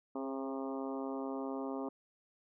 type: harmonic tone with a mistuned harmonic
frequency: 134.5 Hz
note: C3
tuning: 48 cents sharp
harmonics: 2 / 3 / 4 / 5 / 6 / 7 / 8 / 9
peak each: -39 / -43 / -45 / -47 / -49 / -50 / -51 / -52 dBFS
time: 0.15-1.89 s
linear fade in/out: 5 ms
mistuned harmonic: 3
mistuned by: +19 cents
effects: none